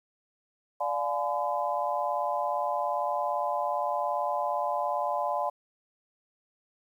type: chord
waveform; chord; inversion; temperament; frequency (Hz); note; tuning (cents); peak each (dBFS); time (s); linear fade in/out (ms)
sine; D diminished seventh; none; just; 587.3 / 704.8 / 845.8 / 1014.9; D5 / F5 / Ab5 / Cb6; 0 / +16 / +31 / +47; -32; 0.8-5.5; 10
effects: 10-bit